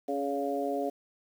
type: harmonic tone with a mistuned harmonic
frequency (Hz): 140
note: C#3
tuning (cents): +18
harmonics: 2 / 3 / 4 / 5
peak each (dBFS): -34 / -34 / -34 / -34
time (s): 0.08-0.9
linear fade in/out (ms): 10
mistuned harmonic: 4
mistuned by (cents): +16
effects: 9-bit